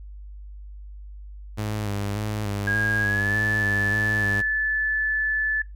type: tone with vibrato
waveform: sawtooth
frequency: 103.83 Hz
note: G#2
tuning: in tune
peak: -22 dBFS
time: 1.57-4.42 s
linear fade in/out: 20 ms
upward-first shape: square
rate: 1.7 Hz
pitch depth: 42 cents each way
type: tone with pitch glide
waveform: sine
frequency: 1632 to 1739.1 Hz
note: G#6 to A6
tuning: -31 to -21 cents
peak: -21 dBFS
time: 2.67-5.62 s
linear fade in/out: 5 ms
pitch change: +110 cents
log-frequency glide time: 2.98-3.32 s
effects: noise-tail reverb RT60 0.2 s tail -21 dB re dry + added 50 Hz sine -37 dBFS peak until 5.75 s